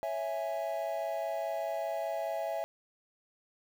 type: chord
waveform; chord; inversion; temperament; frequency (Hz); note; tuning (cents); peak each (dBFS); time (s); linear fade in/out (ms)
triangle; C# minor; none; equal; 554.4 / 659.3 / 830.6; C#5 / E5 / G#5; 0 / 0 / 0; -37 / -32 / -37; 0.03-2.64; 0
effects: 9-bit